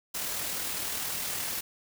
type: noise with amplitude modulation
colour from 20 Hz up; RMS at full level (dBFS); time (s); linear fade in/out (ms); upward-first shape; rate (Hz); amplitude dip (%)
white; -32; 0.14-1.61; 10; sine; 39.7; 30
effects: none